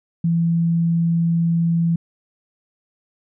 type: tone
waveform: sine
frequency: 167.6 Hz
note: E3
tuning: 29 cents sharp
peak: -15 dBFS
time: 0.24-1.96 s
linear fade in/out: 5 ms
effects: none